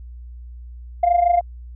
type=tone with amplitude modulation; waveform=sine; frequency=698.5 Hz; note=F5; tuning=in tune; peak=-9 dBFS; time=1.03-1.41 s; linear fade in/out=5 ms; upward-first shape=sine; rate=26.2 Hz; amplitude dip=75%; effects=tanh soft clip ceiling -8 dBFS + added 60 Hz sine -34 dBFS peak until 1.75 s